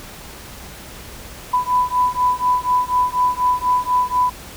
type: beating tone pair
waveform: sine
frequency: 994 / 998.1 Hz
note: B5 / B5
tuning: +11 / +18 cents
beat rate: 4.1 Hz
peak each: -18 dBFS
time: 1.53-4.3 s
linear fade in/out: 10 ms
effects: added 60 Hz sine -44 dBFS peak until 4.56 s + pink hiss -37 dBFS RMS until 4.56 s